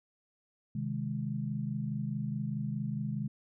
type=chord; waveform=sine; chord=Ab major; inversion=first; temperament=equal; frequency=130.81 / 155.56 / 207.7 Hz; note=C3 / Eb3 / Ab3; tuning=0 / 0 / 0 cents; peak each=-36 / -37 / -36 dBFS; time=0.75-3.28 s; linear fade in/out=5 ms; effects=none